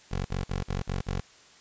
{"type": "tone bursts", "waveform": "15% pulse", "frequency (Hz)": 46.25, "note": "F#1", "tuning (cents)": 0, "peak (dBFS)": -22, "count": 6, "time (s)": [0.11, 1.205], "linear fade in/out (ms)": 10, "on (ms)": 140, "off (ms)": 51, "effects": ["white hiss -55 dBFS RMS until 1.6 s", "resampled to 16000 Hz"]}